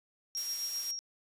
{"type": "tone with tremolo", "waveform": "sine", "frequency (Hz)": 5600, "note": "F8", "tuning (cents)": 4, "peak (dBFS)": -32, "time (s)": [0.35, 0.99], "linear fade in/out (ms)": 0, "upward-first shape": "triangle", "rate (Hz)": 7.7, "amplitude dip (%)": 50}
{"type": "noise", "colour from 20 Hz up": "blue", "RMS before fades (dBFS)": -41, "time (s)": [0.37, 0.91], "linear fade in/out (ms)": 0}
{"effects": ["resampled to 32000 Hz"]}